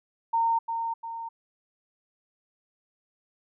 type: tone with echo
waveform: sine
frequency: 917 Hz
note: A#5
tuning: 29 cents flat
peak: -21 dBFS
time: 0.33-0.59 s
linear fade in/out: 10 ms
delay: 350 ms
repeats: 2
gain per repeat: -6 dB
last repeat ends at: 1.29 s
effects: none